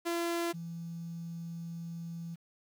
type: tone pair in turn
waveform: sawtooth / sine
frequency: 340.3 / 167.9 Hz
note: F4 / E3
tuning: -45 / +32 cents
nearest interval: octave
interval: 1223 cents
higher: first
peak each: -27 / -38 dBFS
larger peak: first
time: 0.05-0.53 / 0.53-2.36 s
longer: second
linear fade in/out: 20 ms
effects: 10-bit